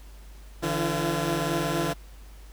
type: tone cluster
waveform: 15% pulse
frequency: 147 / 168.2 / 340.6 Hz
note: D3 / E3 / F4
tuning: +2 / +35 / -43 cents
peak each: -23 dBFS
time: 0.62-1.94 s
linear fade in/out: 20 ms
effects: added 50 Hz sine -43 dBFS peak until 2.52 s + pink hiss -55 dBFS RMS until 2.52 s